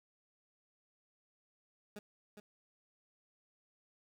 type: tone with echo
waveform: 20% pulse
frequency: 207.4 Hz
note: G#3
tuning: 2 cents flat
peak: -40 dBFS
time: 1.96-1.99 s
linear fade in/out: 2 ms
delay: 410 ms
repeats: 1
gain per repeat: -6 dB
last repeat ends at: 2.4 s
effects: none